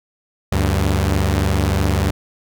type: tone pair together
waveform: sawtooth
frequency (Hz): 73.77 / 97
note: D2 / G2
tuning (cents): +8 / -18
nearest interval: perfect fourth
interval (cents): 474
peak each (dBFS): -14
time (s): 0.52-2.11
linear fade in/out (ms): 5
effects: none